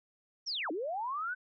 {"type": "linear two-way sweep", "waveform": "sine", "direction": "down then up", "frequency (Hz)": [5790, 284.9, 1536], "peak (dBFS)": -33, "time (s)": [0.46, 1.35], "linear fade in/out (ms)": 20, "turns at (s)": 0.71, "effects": []}